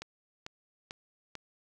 click train, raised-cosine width 0.2 ms, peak -23 dBFS, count 4, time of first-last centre 0.02-1.353 s, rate 2.25 Hz, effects none

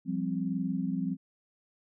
sine chord, F suspended second, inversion none, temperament equal, 174.61 / 196 / 261.6 Hz, F3 / G3 / C4, 0 / 0 / 0 cents, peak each -33 dBFS, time 0.05-1.17 s, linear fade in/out 50 ms, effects none

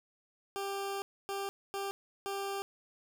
20% pulse tone bursts at uneven times, 395.1 Hz, G4, 14 cents sharp, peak -30 dBFS, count 4, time 0.56-1.02 / 1.29-1.49 / 1.74-1.91 / 2.26-2.62 s, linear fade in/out 0 ms, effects none

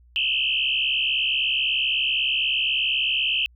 sine tone with frequency modulation, 2858 Hz, F7, 39 cents sharp, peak -20 dBFS, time 0.16-3.46 s, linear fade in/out 0 ms, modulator 68.1 Hz, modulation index 4.1, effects added 60 Hz sine -51 dBFS peak until 3.55 s

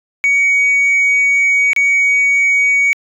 sine tone with dropouts, 2249 Hz, C#7, 24 cents sharp, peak -7 dBFS, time 0.24-2.93 s, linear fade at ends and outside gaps 0 ms, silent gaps 1.732-1.763 s, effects tanh soft clip ceiling -8 dBFS

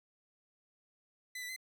sawtooth tone with pitch steps, 2007 / 1976 / 2047 Hz, B6 / B6 / C7, +27 / 0 / -38 cents, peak -37 dBFS, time 1.35-1.563 s, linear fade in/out 5 ms, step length 71 ms, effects none

